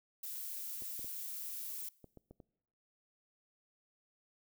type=noise; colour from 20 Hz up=violet; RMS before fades=-43 dBFS; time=0.23-1.89 s; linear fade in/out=5 ms
type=clicks; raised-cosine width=2 ms; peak=-40 dBFS; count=7; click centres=0.822 / 0.994 / 1.045 / 2.043 / 2.173 / 2.31 / 2.402 s
effects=noise-tail reverb RT60 0.9 s tail -23 dB re dry